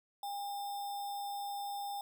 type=tone with sample-and-hold; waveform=sine; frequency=807 Hz; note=G#5; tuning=50 cents flat; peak=-37 dBFS; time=0.23-2.01 s; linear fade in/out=2 ms; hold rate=4410 Hz; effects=none